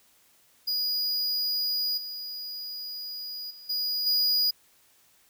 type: tone with level steps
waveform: square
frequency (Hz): 4906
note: D#8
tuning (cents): -25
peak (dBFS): -26 / -35 / -45 / -27 / -22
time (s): 0.67-4.51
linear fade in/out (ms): 10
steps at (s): 1.97 / 3.5 / 3.69 / 4.06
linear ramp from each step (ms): 10
effects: white hiss -62 dBFS RMS until 5.29 s